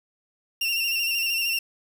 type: tone with vibrato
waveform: 30% pulse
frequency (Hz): 2742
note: F7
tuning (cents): -32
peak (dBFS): -20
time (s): 0.61-1.59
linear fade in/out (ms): 5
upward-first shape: square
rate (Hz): 13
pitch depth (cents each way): 29
effects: 8-bit